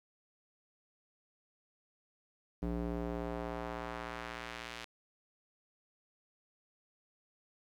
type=tone with band-pass filter sweep; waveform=square; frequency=58.27 Hz; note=A#1; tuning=in tune; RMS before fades=-40 dBFS; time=2.62-4.85 s; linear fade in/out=5 ms; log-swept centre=260 to 3100 Hz; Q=0.87; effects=11-bit